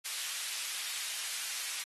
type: high-pass noise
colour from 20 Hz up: pink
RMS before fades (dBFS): -38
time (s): 0.04-1.84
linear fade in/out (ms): 20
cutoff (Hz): 2400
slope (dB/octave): 12
effects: AAC 32 kbps